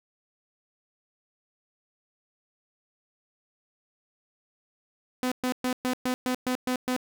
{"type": "tone bursts", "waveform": "sawtooth", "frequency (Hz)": 252.8, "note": "B3", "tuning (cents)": 41, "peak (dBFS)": -21, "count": 9, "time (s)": [5.23, 6.964], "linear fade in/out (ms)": 0, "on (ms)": 86, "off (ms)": 120, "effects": []}